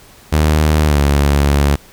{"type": "tone with pitch glide", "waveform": "sawtooth", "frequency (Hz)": [76.8, 71.24], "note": ["D#2", "C#2"], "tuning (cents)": [-22, 48], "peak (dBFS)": -6, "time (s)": [0.32, 1.76], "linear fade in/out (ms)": 10, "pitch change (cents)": -130, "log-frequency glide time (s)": [0.83, 1], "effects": ["pink hiss -43 dBFS RMS until 1.92 s"]}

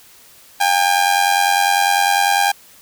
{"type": "tone with amplitude modulation", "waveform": "sawtooth", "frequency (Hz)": 804, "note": "G5", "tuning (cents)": 44, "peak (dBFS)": -6, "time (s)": [0.6, 2.52], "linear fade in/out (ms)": 10, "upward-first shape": "sine", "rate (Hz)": 90, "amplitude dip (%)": 70, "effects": ["white hiss -46 dBFS RMS until 2.81 s"]}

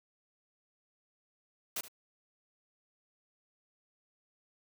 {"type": "noise with echo", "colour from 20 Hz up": "white", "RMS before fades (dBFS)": -36, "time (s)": [1.76, 1.81], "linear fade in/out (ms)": 5, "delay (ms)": 73, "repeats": 1, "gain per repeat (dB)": -15, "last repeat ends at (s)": 1.883, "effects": []}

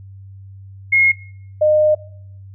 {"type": "tone pair in turn", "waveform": "sine", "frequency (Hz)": [2155, 610.9], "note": ["C#7", "D#5"], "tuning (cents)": [-49, -32], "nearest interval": "octave + minor seventh", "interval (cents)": 2183, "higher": "first", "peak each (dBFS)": -10, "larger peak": "neither", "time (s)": [[0.92, 1.12], [1.61, 1.95]], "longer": "second", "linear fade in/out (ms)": 10, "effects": ["noise-tail reverb RT60 0.6 s tail -19 dB re dry", "added 97 Hz sine -35 dBFS peak until 2.54 s"]}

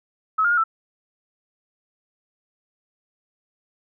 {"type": "tone with pitch steps", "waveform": "sine", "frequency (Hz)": [1287, 1410, 1429, 1326], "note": ["E6", "F6", "F6", "E6"], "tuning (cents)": [-42, 16, 39, 10], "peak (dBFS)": -16, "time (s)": [0.38, 0.64], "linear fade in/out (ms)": 10, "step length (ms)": 65, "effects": []}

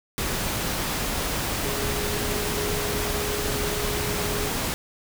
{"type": "tone in noise", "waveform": "sine", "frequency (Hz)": 415.3, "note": "G#4", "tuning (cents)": 0, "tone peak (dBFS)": -31, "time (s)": [1.64, 4.5], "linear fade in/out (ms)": 0, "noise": "pink", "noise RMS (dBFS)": -27, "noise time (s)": [0.18, 4.74], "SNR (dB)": -7, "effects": []}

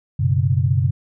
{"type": "chord", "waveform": "sine", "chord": "F# suspended fourth", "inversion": "none", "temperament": "equal with one note detuned", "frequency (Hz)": [94.93, 123.47, 138.59], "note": ["F#2", "B2", "C#3"], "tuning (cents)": [45, 0, 0], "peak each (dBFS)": -19, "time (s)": [0.19, 0.91], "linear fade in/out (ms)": 10, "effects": []}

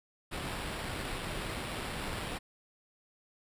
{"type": "noise with sample-and-hold", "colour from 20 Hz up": "pink", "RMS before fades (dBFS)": -38, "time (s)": [0.31, 2.39], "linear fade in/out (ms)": 20, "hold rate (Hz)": 6300, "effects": ["resampled to 32000 Hz"]}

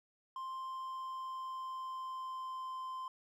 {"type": "tone with pitch glide", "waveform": "triangle", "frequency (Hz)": [1049, 1038.1], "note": ["C6", "C6"], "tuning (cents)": [4, -14], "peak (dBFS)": -38, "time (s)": [0.36, 3.08], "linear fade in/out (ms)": 2, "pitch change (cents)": -18, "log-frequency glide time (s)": [0.51, 2.84], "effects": []}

